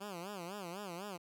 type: tone with vibrato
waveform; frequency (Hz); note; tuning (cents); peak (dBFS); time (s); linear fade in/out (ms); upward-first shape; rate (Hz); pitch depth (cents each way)
10% pulse; 187.6; F#3; +24; -34; 0-1.18; 20; sine; 4; 190
effects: none